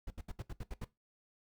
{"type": "noise bursts", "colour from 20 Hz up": "brown", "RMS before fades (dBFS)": -41, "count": 8, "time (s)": [0.07, 0.847], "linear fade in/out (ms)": 5, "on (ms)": 35, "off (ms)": 71, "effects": ["noise-tail reverb RT60 0.2 s tail -18 dB re dry"]}